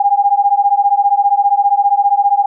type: beating tone pair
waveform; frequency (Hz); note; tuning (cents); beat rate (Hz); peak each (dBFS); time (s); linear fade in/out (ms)
sine; 800 / 815; G5 / G#5; +35 / -33; 15; -12; 0-2.46; 5
effects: none